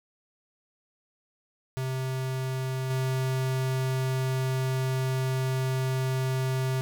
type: tone with level steps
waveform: square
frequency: 130.81 Hz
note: C3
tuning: in tune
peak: -29 / -26 dBFS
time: 1.77-6.81 s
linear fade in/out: 0 ms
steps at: 2.9 s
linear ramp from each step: 5 ms
effects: none